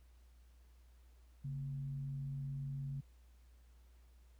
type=tone with frequency modulation; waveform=sine; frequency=138.59 Hz; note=C#3; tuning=in tune; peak=-39 dBFS; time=1.44-3.01 s; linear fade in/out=10 ms; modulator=95.6 Hz; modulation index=0.27; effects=added 60 Hz sine -60 dBFS peak until 4.39 s + pink hiss -75 dBFS RMS until 4.39 s